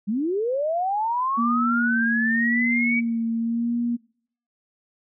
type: linear sweep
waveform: sine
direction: up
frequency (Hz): 190 to 2291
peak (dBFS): -21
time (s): 0.07-3.01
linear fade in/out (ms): 20
type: tone with vibrato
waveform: sine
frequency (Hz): 233.1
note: A#3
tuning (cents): 0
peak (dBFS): -21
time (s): 1.37-3.97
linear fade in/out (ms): 20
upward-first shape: sine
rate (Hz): 0.91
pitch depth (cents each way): 35
effects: noise-tail reverb RT60 0.6 s tail -24 dB re dry